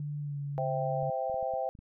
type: tone with pitch glide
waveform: sine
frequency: 146.83 to 142.4 Hz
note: D3 to C#3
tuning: 0 to +47 cents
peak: -33 dBFS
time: 0-1.1 s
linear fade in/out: 2 ms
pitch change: -53 cents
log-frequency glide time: 0.2-0.38 s
type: chord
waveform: sine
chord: C major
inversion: none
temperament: equal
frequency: 523.3 / 659.3 / 784 Hz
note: C5 / E5 / G5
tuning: 0 / 0 / 0 cents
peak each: -34 dBFS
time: 0.58-1.69 s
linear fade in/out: 0 ms
type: clicks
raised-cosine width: 5 ms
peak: -39 dBFS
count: 7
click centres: 1.03 / 1.298 / 1.343 / 1.428 / 1.538 / 1.752 / 1.79 s
effects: none